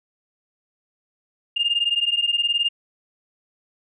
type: beating tone pair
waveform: sine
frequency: 2810 / 2829 Hz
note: F7 / F7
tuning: +10 / +22 cents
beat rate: 19 Hz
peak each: -21 dBFS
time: 1.56-2.69 s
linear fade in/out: 10 ms
effects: tanh soft clip ceiling -11 dBFS